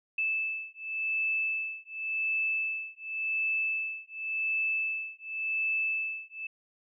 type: beating tone pair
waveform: sine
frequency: 2627 / 2627.9 Hz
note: E7 / E7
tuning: -7 / -6 cents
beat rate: 0.9 Hz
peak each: -32 / -32 dBFS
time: 0.18-6.47 s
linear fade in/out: 5 ms
effects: none